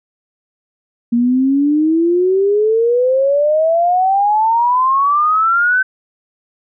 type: exponential sweep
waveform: sine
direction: up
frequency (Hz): 233.1 to 1541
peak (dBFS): -10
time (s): 1.12-5.83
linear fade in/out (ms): 10
effects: none